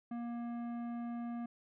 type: tone with tanh clipping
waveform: sine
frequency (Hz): 236.6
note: A#3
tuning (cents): +26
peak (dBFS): -40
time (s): 0.11-1.46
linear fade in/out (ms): 5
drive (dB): 13
effects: none